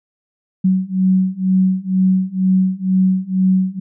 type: beating tone pair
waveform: sine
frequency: 186.3 / 188.4 Hz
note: F#3 / F#3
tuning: +12 / +32 cents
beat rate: 2.1 Hz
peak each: -16 / -15 dBFS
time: 0.64-3.8 s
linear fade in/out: 10 ms
effects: none